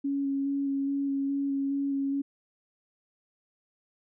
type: tone with vibrato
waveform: sine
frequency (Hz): 277.2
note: C#4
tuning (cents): 0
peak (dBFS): -26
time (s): 0.04-2.22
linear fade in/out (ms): 10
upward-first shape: square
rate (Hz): 2.4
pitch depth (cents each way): 11
effects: none